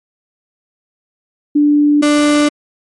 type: tone pair in turn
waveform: sine / 35% pulse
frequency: 293.7 / 295.1 Hz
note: D4 / D4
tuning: 0 / +8 cents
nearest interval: unison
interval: 8 cents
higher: second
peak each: -7 dBFS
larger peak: neither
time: 1.55-2.02 / 2.02-2.49 s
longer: neither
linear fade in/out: 10 ms
effects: MP3 48 kbps